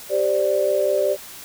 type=chord; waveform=sine; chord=G suspended fourth; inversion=none; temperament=just; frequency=392 / 522.7 / 588 Hz; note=G4 / C5 / D5; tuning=0 / -2 / +2 cents; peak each=-23 / -23 / -19 dBFS; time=0.09-1.17 s; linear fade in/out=50 ms; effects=white hiss -39 dBFS RMS until 1.44 s